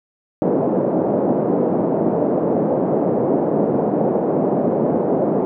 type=band-pass noise; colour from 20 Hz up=white; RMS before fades=-18 dBFS; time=0.42-5.45 s; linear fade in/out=0 ms; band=160 to 600 Hz; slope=24 dB/octave; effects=none